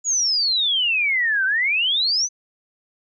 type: exponential two-way sweep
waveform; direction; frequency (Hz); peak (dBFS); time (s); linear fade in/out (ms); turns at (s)
sine; down then up; 6940 to 1502 to 6250; -17; 0.04-2.29; 50; 1.45
effects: none